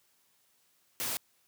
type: noise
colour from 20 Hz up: white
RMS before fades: -34 dBFS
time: 1-1.17 s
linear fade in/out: 0 ms
effects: white hiss -70 dBFS RMS until 1.47 s + high-pass 80 Hz 12 dB/octave

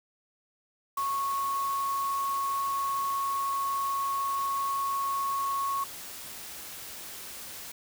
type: tone in noise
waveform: sine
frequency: 1102 Hz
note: C#6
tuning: 11 cents flat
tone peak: -27 dBFS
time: 0.97-5.84 s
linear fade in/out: 5 ms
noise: white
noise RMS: -42 dBFS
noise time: 0.97-7.72 s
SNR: +12 dB
effects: none

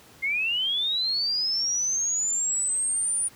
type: linear sweep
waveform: sine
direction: up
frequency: 2093 to 9550 Hz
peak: -23 dBFS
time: 0.22-3.29 s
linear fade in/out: 20 ms
effects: pink hiss -52 dBFS RMS until 3.35 s + high-pass 80 Hz 12 dB/octave

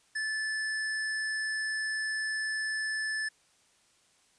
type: tone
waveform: square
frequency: 1744 Hz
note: A6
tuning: 16 cents flat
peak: -31 dBFS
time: 0.15-3.29 s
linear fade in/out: 10 ms
effects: white hiss -66 dBFS RMS until 4.38 s + resampled to 22050 Hz

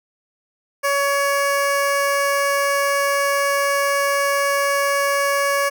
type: tone with notch filter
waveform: 15% pulse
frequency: 562 Hz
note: C#5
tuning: 24 cents sharp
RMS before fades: -19 dBFS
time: 0.83-5.7 s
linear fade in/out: 20 ms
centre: 3600 Hz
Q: 1.8
effects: none

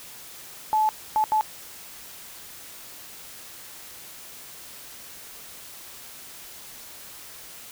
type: tone bursts at uneven times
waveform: sine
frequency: 864 Hz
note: A5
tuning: 32 cents flat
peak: -18 dBFS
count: 3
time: 0.73-0.89 / 1.16-1.24 / 1.32-1.41 s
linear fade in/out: 0 ms
effects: white hiss -43 dBFS RMS until 7.71 s

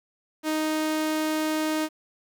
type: tone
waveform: sawtooth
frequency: 311.1 Hz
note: D#4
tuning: in tune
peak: -20 dBFS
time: 0.43-1.89 s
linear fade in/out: 50 ms
effects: 9-bit

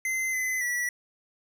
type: tone with pitch steps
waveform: square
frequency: 2065 / 2031 / 1948 Hz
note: C7 / B6 / B6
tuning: -23 / +48 / -24 cents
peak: -27 dBFS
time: 0.05-0.89 s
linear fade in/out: 2 ms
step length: 280 ms
effects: none

